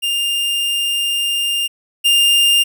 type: tone pair in turn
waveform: 45% pulse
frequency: 2804 / 2804 Hz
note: F7 / F7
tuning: +6 / +6 cents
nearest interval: unison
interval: 0 cents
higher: neither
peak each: -16 / -10 dBFS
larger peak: second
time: 0.02-1.68 / 2.04-2.64 s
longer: first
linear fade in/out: 20 ms
effects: none